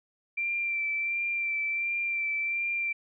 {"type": "tone with vibrato", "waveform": "sine", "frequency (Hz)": 2354, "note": "D7", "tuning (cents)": 3, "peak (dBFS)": -27, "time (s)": [0.37, 2.93], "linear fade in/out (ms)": 10, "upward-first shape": "sine", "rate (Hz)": 1.4, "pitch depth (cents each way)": 23, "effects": []}